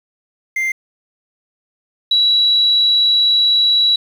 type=tone pair in turn; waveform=triangle / sine; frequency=2093 / 3912 Hz; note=C7 / B7; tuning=0 / -17 cents; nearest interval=major seventh; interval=1083 cents; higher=second; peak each=-14 / -10 dBFS; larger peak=second; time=0.56-0.72 / 2.11-3.96 s; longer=second; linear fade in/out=5 ms; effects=7-bit